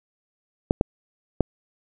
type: clicks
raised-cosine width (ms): 2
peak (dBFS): -4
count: 3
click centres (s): 0.709 / 0.811 / 1.407
effects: none